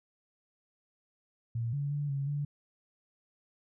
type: tone with pitch steps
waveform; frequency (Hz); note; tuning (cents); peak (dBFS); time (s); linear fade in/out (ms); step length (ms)
sine; 116.2 / 142.5 / 145.3 / 138.7 / 144.8; A#2 / C#3 / D3 / C#3 / D3; -5 / +48 / -18 / +1 / -24; -30; 1.55-2.45; 5; 180
effects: none